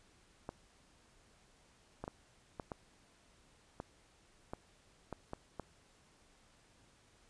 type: clicks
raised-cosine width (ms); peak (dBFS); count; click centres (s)
1; -27; 10; 0.491 / 2.04 / 2.079 / 2.598 / 2.718 / 3.801 / 4.535 / 5.127 / 5.334 / 5.597
effects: pink hiss -67 dBFS RMS until 7.29 s + resampled to 22050 Hz